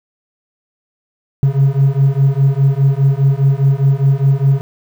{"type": "beating tone pair", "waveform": "triangle", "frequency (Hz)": [135, 139.9], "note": ["C#3", "C#3"], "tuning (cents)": [-45, 16], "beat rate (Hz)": 4.9, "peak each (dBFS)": -10, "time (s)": [1.43, 4.61], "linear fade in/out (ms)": 0, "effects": ["tanh soft clip ceiling 0 dBFS", "7-bit"]}